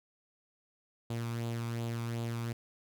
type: tone with flanger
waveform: sawtooth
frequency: 116.54 Hz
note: A#2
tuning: in tune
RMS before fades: -36 dBFS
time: 1.1-2.53 s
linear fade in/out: 5 ms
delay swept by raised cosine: 0.26 to 0.87 ms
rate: 2.7 Hz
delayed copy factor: +0.5
effects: none